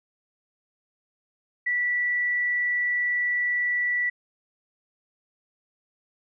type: tone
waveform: sine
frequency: 1958 Hz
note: B6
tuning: 15 cents flat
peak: -22 dBFS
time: 1.66-4.1 s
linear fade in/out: 10 ms
effects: none